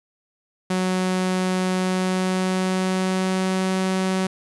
sawtooth tone with pitch glide, 185 to 188.13 Hz, F#3 to F#3, 0 to +29 cents, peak -16 dBFS, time 0.7-4.27 s, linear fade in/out 5 ms, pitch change +29 cents, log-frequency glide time 1.74-3.77 s, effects resampled to 24000 Hz + 9-bit

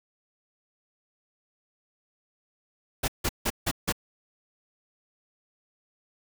pink noise bursts, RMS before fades -26 dBFS, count 5, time 3.03-3.925 s, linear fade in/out 10 ms, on 51 ms, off 160 ms, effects none

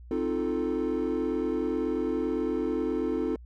triangle chord, F dominant seventh, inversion second, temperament equal, 261.6 / 311.1 / 349.2 / 440 Hz, C4 / Eb4 / F4 / A4, 0 / 0 / 0 / 0 cents, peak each -29 dBFS, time 0.11-3.36 s, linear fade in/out 2 ms, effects tanh soft clip ceiling -18 dBFS + added 60 Hz sine -44 dBFS peak until 3.45 s

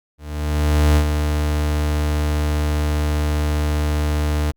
40% pulse tone with ADSR envelope, 75 Hz, D2, 37 cents sharp, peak -10 dBFS, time 0.18-4.52 s, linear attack 780 ms, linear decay 80 ms, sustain -6 dB, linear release 18 ms, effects Opus 48 kbps

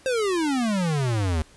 square exponential sweep, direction down, 536 to 75.8 Hz, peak -22 dBFS, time 0.06-1.42 s, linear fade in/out 0 ms, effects pink hiss -53 dBFS RMS until 1.56 s + resampled to 24000 Hz

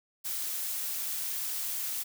blue noise, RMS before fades -34 dBFS, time 0.24-2.04 s, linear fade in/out 20 ms, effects none

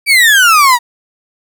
35% pulse exponential sweep, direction down, 2349 to 932.3 Hz, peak -3 dBFS, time 0.06-0.79 s, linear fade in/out 50 ms, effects none

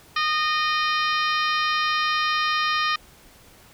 harmonic tone with a mistuned harmonic, 615 Hz, D#5, 20 cents flat, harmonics 2 / 3 / 4 / 5 / 6 / 7 / 8 / 9, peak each -23 / -27 / -29 / -31 / -33 / -34 / -35 / -36 dBFS, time 0.16-2.96 s, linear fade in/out 5 ms, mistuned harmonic 7, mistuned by -58 cents, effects pink hiss -51 dBFS RMS until 3.73 s

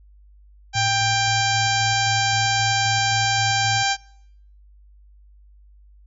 harmonic tone, 790 Hz, G5, 13 cents sharp, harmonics 1 / 2 / 3 / 4 / 5 / 6 / 7 / 8 / 9, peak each -22 / -25 / -27 / -28 / -29 / -30 / -30 / -31 / -32 dBFS, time 0.73-3.97 s, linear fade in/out 50 ms
sine tone with tremolo, 111.5 Hz, A2, 23 cents sharp, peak -25 dBFS, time 0.75-3.83 s, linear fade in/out 5 ms, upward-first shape square, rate 3.8 Hz, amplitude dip 35%
effects noise-tail reverb RT60 0.7 s tail -25 dB re dry + added 50 Hz sine -47 dBFS peak until 6.06 s

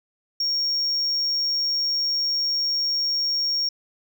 sine tone, 5550 Hz, F8, 12 cents flat, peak -18 dBFS, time 0.4-3.69 s, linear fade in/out 5 ms, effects tanh soft clip ceiling -20 dBFS + 10-bit

